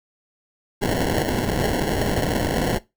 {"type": "noise with sample-and-hold", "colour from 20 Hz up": "white", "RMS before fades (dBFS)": -22, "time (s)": [0.81, 2.79], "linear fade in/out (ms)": 20, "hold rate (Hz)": 1225, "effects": ["noise-tail reverb RT60 0.2 s tail -19 dB re dry"]}